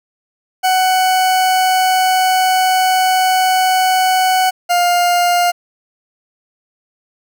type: tone pair in turn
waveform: 40% pulse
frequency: 746 / 704.1 Hz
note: F#5 / F5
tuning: +14 / +14 cents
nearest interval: minor second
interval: 100 cents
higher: first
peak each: -10 dBFS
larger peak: neither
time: 0.63-4.51 / 4.69-5.52 s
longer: first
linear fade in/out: 20 ms
effects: none